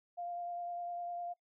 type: tone with vibrato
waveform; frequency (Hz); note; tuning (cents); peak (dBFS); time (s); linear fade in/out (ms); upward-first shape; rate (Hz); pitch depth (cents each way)
sine; 698.5; F5; 0; -38; 0.17-1.34; 20; sine; 9.9; 13
effects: noise-tail reverb RT60 0.1 s tail -21 dB re dry